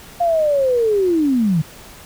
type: linear sweep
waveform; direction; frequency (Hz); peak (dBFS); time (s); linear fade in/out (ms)
sine; down; 705 to 147.4; -13; 0.2-1.62; 10
effects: pink hiss -40 dBFS RMS until 2.05 s